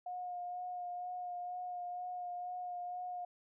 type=tone with vibrato; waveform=sine; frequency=717 Hz; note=F5; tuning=45 cents sharp; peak=-39 dBFS; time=0.06-3.25 s; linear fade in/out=5 ms; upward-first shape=sine; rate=2.1 Hz; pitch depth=17 cents each way; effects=none